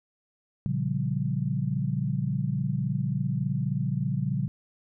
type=chord; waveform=sine; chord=G half-diminished seventh; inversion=first; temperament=just; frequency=117.6 / 141.12 / 176.4 / 196 Hz; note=Bb2 / Db3 / F3 / G3; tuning=+16 / +31 / +18 / 0 cents; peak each=-31 / -28 / -32 / -33 dBFS; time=0.66-4.48 s; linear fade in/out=0 ms; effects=none